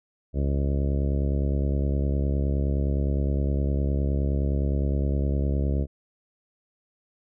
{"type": "harmonic tone", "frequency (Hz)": 69.7, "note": "C#2", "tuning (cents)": 10, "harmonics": [1, 2, 3, 4, 5, 6, 7, 8, 9], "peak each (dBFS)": [-23, -29, -33, -35, -37, -39, -40, -41, -42], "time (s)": [0.33, 5.87], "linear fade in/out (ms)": 50, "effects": []}